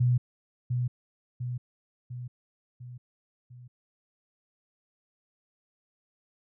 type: tone with echo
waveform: sine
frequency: 123.47 Hz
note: B2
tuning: in tune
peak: -20 dBFS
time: 0-0.18 s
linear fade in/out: 10 ms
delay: 700 ms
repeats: 5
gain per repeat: -5 dB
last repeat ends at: 3.68 s
effects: none